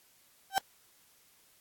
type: tone with exponential growth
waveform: 35% pulse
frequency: 776 Hz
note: G5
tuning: 18 cents flat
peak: -19 dBFS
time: 0.5-0.58 s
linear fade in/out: 0 ms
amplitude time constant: 17 ms
effects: white hiss -64 dBFS RMS until 1.6 s + AAC 64 kbps